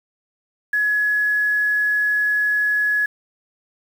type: tone with quantisation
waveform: sine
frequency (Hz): 1689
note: G#6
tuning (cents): +29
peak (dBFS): -16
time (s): 0.73-3.06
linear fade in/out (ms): 5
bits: 7
effects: none